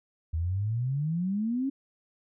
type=exponential sweep; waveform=sine; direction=up; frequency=77.78 to 279.5 Hz; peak=-26 dBFS; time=0.33-1.7 s; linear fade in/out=10 ms; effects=none